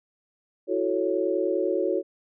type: chord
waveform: sine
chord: F# minor seventh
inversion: third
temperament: equal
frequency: 329.6 / 370 / 440 / 554.4 Hz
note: E4 / F#4 / A4 / C#5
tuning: 0 / 0 / 0 / 0 cents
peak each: -29 / -26 / -29 / -28 dBFS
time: 0.67-2.03 s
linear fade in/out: 50 ms
effects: none